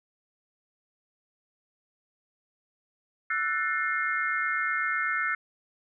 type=chord; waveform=sine; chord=F# half-diminished seventh; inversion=third; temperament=just; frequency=1332 / 1480 / 1776 / 2131 Hz; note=E6 / F#6 / A6 / C7; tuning=+18 / 0 / +16 / +31 cents; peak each=-31 dBFS; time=3.3-5.35 s; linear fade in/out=5 ms; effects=none